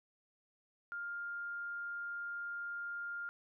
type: tone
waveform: sine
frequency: 1404 Hz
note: F6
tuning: 9 cents sharp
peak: -39 dBFS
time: 0.92-3.29 s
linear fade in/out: 0 ms
effects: none